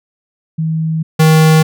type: tone pair in turn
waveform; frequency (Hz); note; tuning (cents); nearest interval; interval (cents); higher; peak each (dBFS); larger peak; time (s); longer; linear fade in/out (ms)
sine / square; 160 / 157.8; D#3 / D#3; +49 / +25; unison; 24; first; -13 / -6; second; 0.58-1.03 / 1.19-1.63; first; 10
effects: none